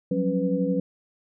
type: tone cluster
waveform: sine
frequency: 178.8 / 190.5 / 275.1 / 495.6 Hz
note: F3 / G3 / C#4 / B4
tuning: +41 / -49 / -13 / +6 cents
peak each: -27 dBFS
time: 0.11-0.8 s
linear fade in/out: 5 ms
effects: none